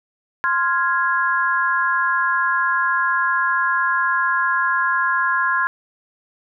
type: chord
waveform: sine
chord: F minor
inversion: second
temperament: equal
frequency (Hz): 1046.5 / 1396.9 / 1661.2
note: C6 / F6 / Ab6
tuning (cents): 0 / 0 / 0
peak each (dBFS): -20 / -22 / -20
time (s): 0.44-5.67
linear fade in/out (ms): 0
effects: none